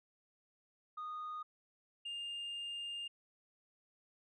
sine tone pair in turn, 1235 / 2811 Hz, D#6 / F7, -13 / +11 cents, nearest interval octave + major second, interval 1424 cents, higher second, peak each -39 / -38 dBFS, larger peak second, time 0.97-1.43 / 2.05-3.08 s, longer second, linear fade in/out 10 ms, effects tanh soft clip ceiling -39 dBFS

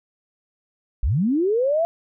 sine linear sweep, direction up, 41.2 to 686 Hz, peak -17 dBFS, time 1.03-1.85 s, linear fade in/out 0 ms, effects none

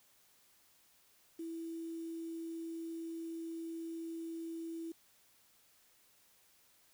sine tone with quantisation, 329.6 Hz, E4, in tune, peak -40 dBFS, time 1.39-4.92 s, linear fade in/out 5 ms, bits 10, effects white hiss -68 dBFS RMS until 6.93 s

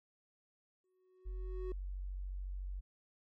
triangle tone with exponential growth, 370 Hz, F#4, in tune, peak -37 dBFS, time 0.84-1.72 s, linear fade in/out 2 ms, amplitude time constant 190 ms
sine tone, 46.9 Hz, F#1, 24 cents sharp, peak -39 dBFS, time 1.25-2.81 s, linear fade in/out 20 ms
effects none

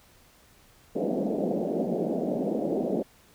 pink band-pass noise, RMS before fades -28 dBFS, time 0.95-3.03 s, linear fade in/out 10 ms, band 180 to 670 Hz, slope 48 dB/octave, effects pink hiss -58 dBFS RMS until 3.34 s

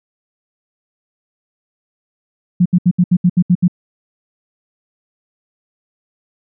sine tone bursts, 178.2 Hz, F3, 35 cents sharp, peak -7 dBFS, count 9, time 2.6-3.681 s, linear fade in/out 10 ms, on 57 ms, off 71 ms, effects none

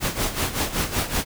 pink noise with tremolo, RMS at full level -22 dBFS, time 0-1.25 s, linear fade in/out 50 ms, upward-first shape sine, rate 5.3 Hz, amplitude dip 75%, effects none

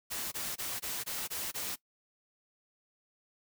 white noise bursts, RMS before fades -37 dBFS, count 7, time 0.1-1.76 s, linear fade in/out 20 ms, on 220 ms, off 20 ms, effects noise-tail reverb RT60 0.1 s tail -20 dB re dry

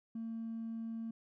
sine tone with hard clipping, 226.6 Hz, A#3, 49 cents flat, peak -39 dBFS, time 0.15-1.11 s, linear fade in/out 5 ms, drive 1 dB, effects none

